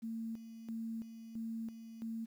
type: tone with tremolo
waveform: sine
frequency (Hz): 226.1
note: A3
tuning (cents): +47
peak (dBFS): -38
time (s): 0.02-2.26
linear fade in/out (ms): 20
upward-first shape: square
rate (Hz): 1.5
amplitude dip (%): 65
effects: 11-bit